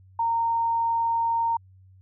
sine tone, 922 Hz, A#5, 19 cents flat, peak -21 dBFS, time 0.19-1.57 s, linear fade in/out 5 ms, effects added 94 Hz sine -50 dBFS peak until 2.01 s

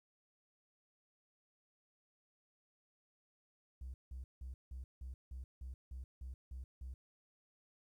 triangle tone bursts, 64 Hz, C2, 38 cents flat, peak -40 dBFS, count 11, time 3.81-6.94 s, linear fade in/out 5 ms, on 130 ms, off 170 ms, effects tanh soft clip ceiling -41 dBFS + 13-bit

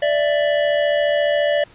square tone pair together, 587.6 / 662 Hz, D5 / E5, +1 / +7 cents, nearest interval major second, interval 206 cents, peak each -17 / -23 dBFS, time 0.02-1.64 s, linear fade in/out 5 ms, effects pink hiss -48 dBFS RMS until 1.74 s + resampled to 8000 Hz

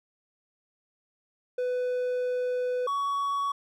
triangle tone pair in turn, 498.5 / 1123 Hz, B4 / C#6, +16 / +22 cents, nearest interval octave + major second, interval 1406 cents, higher second, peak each -24 dBFS, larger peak neither, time 1.58-2.87 / 2.87-3.52 s, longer first, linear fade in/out 5 ms, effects none

